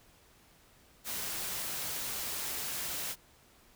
white noise, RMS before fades -37 dBFS, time 1.04-3.16 s, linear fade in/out 50 ms, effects pink hiss -62 dBFS RMS until 3.75 s

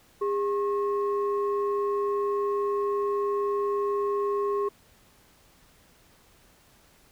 sine tone pair together, 405.9 / 1083.6 Hz, G#4 / C#6, -40 / -40 cents, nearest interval octave + perfect fourth, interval 1700 cents, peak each -24 / -30 dBFS, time 0.21-4.69 s, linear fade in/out 10 ms, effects tanh soft clip ceiling -18 dBFS + pink hiss -59 dBFS RMS until 7.11 s

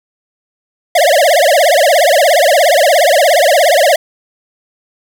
square tone with vibrato, 631 Hz, D#5, 24 cents sharp, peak -7 dBFS, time 0.95-3.96 s, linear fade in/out 5 ms, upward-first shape triangle, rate 17 Hz, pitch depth 290 cents each way, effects none

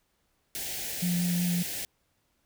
white band-stop noise, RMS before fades -35 dBFS, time 0.55-1.85 s, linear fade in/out 0 ms, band 820 to 1600 Hz, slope 48 dB/octave
sine tone with vibrato, 175.8 Hz, F3, 12 cents sharp, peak -25 dBFS, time 1.02-1.63 s, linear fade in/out 10 ms, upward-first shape triangle, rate 5.3 Hz, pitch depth 18 cents each way
effects pink hiss -73 dBFS RMS until 2.45 s

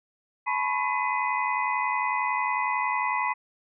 sine tone cluster, 859 / 995 / 1086 / 2021 / 2490 Hz, A5 / B5 / C#6 / B6 / D#7, -42 / +13 / -36 / +39 / +1 cents, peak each -31 / -28 / -31 / -30 / -35 dBFS, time 0.46-3.34 s, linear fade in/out 20 ms, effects none

